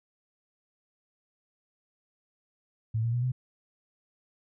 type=tone with pitch steps; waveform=sine; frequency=111.4 / 116.33 / 121.48 / 126.86 Hz; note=A2 / A#2 / B2 / B2; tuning=+22 / -3 / -28 / +47 cents; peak=-25 dBFS; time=2.94-3.32 s; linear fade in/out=10 ms; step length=95 ms; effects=none